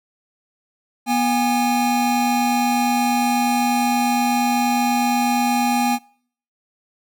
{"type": "tone pair together", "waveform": "square", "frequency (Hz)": [243.2, 818], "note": ["B3", "G#5"], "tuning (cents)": [-26, -26], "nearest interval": "octave + major sixth", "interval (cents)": 2100, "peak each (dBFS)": -20, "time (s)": [1.06, 5.99], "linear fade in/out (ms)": 50, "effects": ["noise-tail reverb RT60 0.6 s tail -26 dB re dry"]}